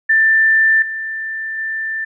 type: tone with level steps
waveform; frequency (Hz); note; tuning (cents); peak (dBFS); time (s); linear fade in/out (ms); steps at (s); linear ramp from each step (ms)
sine; 1777; A6; +17; -9 / -21 / -19; 0.09-2.05; 10; 0.82 / 1.58; 2
effects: none